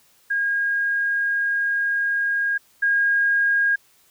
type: tone pair in turn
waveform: sine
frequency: 1628 / 1628 Hz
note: G#6 / G#6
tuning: -35 / -35 cents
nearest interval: unison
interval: 0 cents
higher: neither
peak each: -19 / -16 dBFS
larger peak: second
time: 0.3-2.58 / 2.82-3.76 s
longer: first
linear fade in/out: 10 ms
effects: white hiss -58 dBFS RMS until 4.1 s